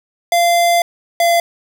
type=tone pair in turn; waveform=square; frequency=690 / 683.3 Hz; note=F5 / F5; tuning=-21 / -38 cents; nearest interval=unison; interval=17 cents; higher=first; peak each=-11 dBFS; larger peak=neither; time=0.32-0.82 / 1.2-1.4 s; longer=first; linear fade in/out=2 ms; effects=none